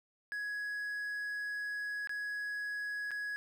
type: tone with dropouts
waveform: triangle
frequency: 1672 Hz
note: G#6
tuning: 11 cents sharp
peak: -34 dBFS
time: 0.32-3.36 s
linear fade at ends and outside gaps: 0 ms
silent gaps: 2.073-2.094 / 3.108-3.115 s
effects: 11-bit